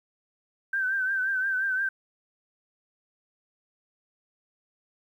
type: tone with vibrato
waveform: sine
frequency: 1550 Hz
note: G6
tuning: 20 cents flat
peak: -24 dBFS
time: 0.73-1.89 s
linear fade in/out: 5 ms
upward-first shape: triangle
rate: 5.7 Hz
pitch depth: 66 cents each way
effects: 10-bit